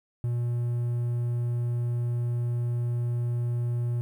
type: tone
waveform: triangle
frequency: 120 Hz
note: B2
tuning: 49 cents flat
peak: -23 dBFS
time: 0.24-4.01 s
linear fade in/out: 0 ms
effects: 10-bit